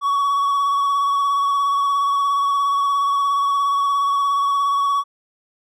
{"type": "tone with vibrato", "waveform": "triangle", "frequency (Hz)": 1124, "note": "C#6", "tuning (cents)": 24, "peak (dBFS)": -14, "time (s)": [0.01, 5.04], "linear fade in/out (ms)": 50, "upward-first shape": "sine", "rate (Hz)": 17, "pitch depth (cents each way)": 22, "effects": []}